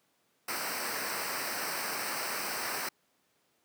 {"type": "noise with comb filter", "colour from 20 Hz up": "pink", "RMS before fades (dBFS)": -35, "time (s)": [0.48, 2.89], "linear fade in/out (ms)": 5, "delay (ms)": 0.29, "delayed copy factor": -0.75, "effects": ["pink hiss -72 dBFS RMS until 3.64 s", "high-pass 200 Hz 12 dB/octave"]}